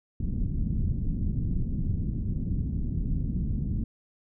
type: low-pass noise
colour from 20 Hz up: pink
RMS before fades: -28 dBFS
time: 0.2-3.84 s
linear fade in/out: 5 ms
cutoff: 230 Hz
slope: 24 dB/octave
effects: none